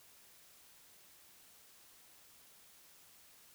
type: silence
effects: white hiss -62 dBFS RMS until 3.54 s